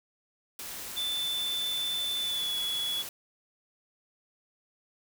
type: noise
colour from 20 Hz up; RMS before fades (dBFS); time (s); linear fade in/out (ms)
white; -40; 0.59-3.09; 2
type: tone with pitch glide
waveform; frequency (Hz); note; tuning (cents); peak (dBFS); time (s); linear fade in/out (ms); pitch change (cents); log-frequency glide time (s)
triangle; 3520 to 3384; A7 to G#7; 0 to +32; -28; 0.96-3.03; 20; -68; 2.19-2.57
effects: none